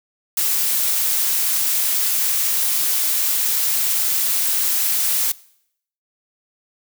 blue noise with amplitude modulation, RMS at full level -18 dBFS, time 0.37-5.32 s, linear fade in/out 5 ms, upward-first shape sine, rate 276 Hz, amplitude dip 25%, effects noise-tail reverb RT60 0.7 s tail -21 dB re dry

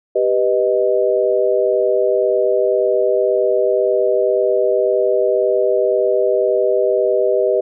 sine chord, G augmented, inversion none, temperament equal, 392 / 493.9 / 622.3 Hz, G4 / B4 / D#5, 0 / 0 / 0 cents, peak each -17 dBFS, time 0.15-7.61 s, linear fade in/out 10 ms, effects none

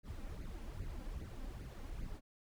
brown noise with flanger, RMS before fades -45 dBFS, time 0.03-2.21 s, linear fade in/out 50 ms, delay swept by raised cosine 0.44 to 3.84 ms, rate 2.5 Hz, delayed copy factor +0.7, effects none

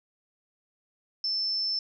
sine tone, 5300 Hz, E8, 9 cents sharp, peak -26 dBFS, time 1.24-1.79 s, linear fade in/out 2 ms, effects none

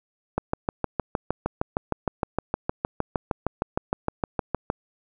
click train, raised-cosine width 1 ms, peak -9 dBFS, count 29, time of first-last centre 0.38-4.701 s, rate 6.48 Hz, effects none

